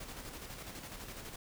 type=noise with tremolo; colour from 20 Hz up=pink; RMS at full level=-45 dBFS; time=0-1.36 s; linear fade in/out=5 ms; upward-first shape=square; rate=12 Hz; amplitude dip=40%; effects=none